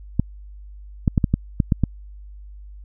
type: clicks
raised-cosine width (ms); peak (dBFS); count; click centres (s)
5; -4; 8; 0.196 / 1.078 / 1.178 / 1.242 / 1.34 / 1.602 / 1.722 / 1.837
effects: added 50 Hz sine -37 dBFS peak until 2.84 s